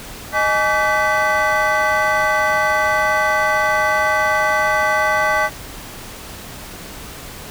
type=tone cluster; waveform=triangle; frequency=620 / 841 / 1150 / 1528 / 1986 Hz; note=D#5 / G#5 / D6 / G6 / B6; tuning=-6 / +22 / -37 / -45 / +9 cents; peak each=-19 dBFS; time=0.32-5.5 s; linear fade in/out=50 ms; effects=pink hiss -34 dBFS RMS until 7.5 s